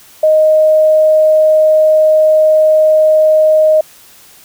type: tone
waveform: sine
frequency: 622.3 Hz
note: D#5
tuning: in tune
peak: -5 dBFS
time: 0.23-3.81 s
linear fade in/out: 5 ms
effects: white hiss -41 dBFS RMS until 4.44 s